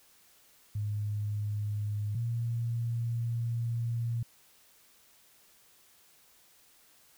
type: tone pair in turn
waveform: sine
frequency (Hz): 104.4 / 116.95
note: G#2 / A#2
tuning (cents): +10 / +6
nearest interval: major second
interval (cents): 196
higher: second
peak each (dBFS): -30 / -29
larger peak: second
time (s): 0.75-2.15 / 2.15-4.23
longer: second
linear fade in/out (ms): 5
effects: white hiss -62 dBFS RMS until 7.17 s